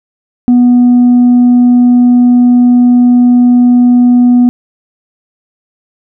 sine tone with tanh clipping, 245 Hz, B3, 14 cents flat, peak -3 dBFS, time 0.48-4.49 s, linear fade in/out 0 ms, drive 1 dB, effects none

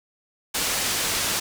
white low-pass noise, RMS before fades -25 dBFS, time 0.54-1.4 s, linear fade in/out 10 ms, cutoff 9000 Hz, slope 12 dB/octave, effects none

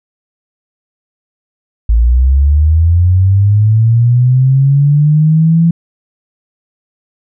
sine linear sweep, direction up, 54.1 to 169 Hz, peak -5 dBFS, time 1.89-5.71 s, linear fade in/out 5 ms, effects none

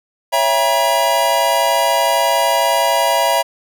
square chord, C# diminished seventh, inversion none, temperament just, 554.4 / 665.2 / 798.3 / 957.9 Hz, C#5 / E5 / G5 / Bb5, 0 / +16 / +31 / +47 cents, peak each -21 / -18 / -23 / -17 dBFS, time 0.32-3.43 s, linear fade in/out 20 ms, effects none

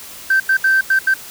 sine tone bursts at uneven times, 1557 Hz, G6, 12 cents flat, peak -9 dBFS, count 5, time 0.3-0.4 / 0.49-0.57 / 0.64-0.81 / 0.9-0.99 / 1.07-1.14 s, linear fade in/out 5 ms, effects tanh soft clip ceiling -7 dBFS + white hiss -35 dBFS RMS until 1.3 s

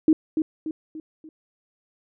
sine tone with echo, 314.2 Hz, D#4, 17 cents sharp, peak -12 dBFS, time 0.08-0.13 s, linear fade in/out 2 ms, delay 290 ms, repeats 4, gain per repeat -7 dB, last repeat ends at 1.29 s, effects none

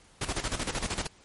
pink noise with tremolo, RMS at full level -30 dBFS, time 0.21-1.07 s, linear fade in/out 5 ms, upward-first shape square, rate 13 Hz, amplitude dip 70%, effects pink hiss -58 dBFS RMS until 1.24 s + MP3 48 kbps

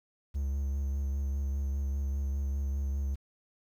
triangle tone with vibrato, 69.2 Hz, C#2, 2 cents flat, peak -27 dBFS, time 0.34-3.16 s, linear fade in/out 20 ms, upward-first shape sine, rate 5 Hz, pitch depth 24 cents each way, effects 10-bit

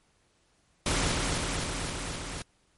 pink noise with echo, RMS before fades -27 dBFS, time 0.86-1.12 s, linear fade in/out 2 ms, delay 260 ms, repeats 5, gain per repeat -2 dB, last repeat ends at 2.42 s, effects pink hiss -68 dBFS RMS until 2.77 s + MP3 48 kbps

